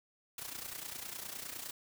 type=noise with amplitude modulation; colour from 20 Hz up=white; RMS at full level=-41 dBFS; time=0.38-1.71 s; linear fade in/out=2 ms; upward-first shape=sine; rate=29.8 Hz; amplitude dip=70%; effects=none